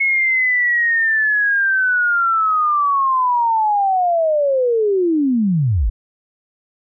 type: linear sweep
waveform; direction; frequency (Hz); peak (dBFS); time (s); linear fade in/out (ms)
sine; down; 2185 to 41.16; -13; 0-5.9; 10
effects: none